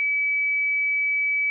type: tone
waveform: sine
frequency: 2290 Hz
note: D7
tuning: 44 cents flat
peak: -20 dBFS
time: 0-1.5 s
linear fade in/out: 0 ms
effects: none